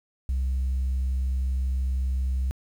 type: tone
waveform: sine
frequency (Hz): 65.2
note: C2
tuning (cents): -5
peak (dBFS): -21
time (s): 0.29-2.51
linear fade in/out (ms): 0
effects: tanh soft clip ceiling -21 dBFS + 9-bit